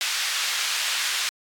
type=band-pass noise; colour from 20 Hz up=white; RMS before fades=-26 dBFS; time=0.01-1.29 s; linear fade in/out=0 ms; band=1500 to 4900 Hz; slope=12 dB/octave; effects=AAC 64 kbps